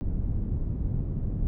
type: low-pass noise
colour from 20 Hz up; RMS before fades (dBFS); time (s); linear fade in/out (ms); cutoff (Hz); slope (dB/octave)
pink; -28; 0.01-1.47; 0; 170; 12
effects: none